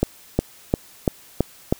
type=accelerating click train; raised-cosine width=2 ms; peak=-3 dBFS; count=6; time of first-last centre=0.03-1.725 s; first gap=360 ms; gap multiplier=0.97; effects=white hiss -48 dBFS RMS until 1.79 s